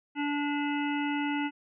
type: harmonic tone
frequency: 290 Hz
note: D4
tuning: 22 cents flat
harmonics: 1 / 3 / 5 / 7 / 9 / 10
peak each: -29 / -35 / -39 / -39 / -40 / -44 dBFS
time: 0.15-1.51 s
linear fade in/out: 50 ms
effects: none